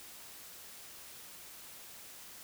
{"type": "silence", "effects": ["white hiss -51 dBFS RMS until 2.43 s"]}